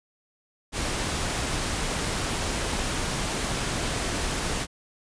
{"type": "noise", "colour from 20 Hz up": "pink", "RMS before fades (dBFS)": -28, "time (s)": [0.72, 4.67], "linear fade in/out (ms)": 50, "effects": ["resampled to 22050 Hz"]}